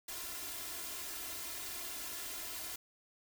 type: noise with comb filter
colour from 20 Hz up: white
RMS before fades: -43 dBFS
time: 0.08-2.76 s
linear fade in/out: 5 ms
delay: 2.9 ms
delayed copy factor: +0.9
effects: none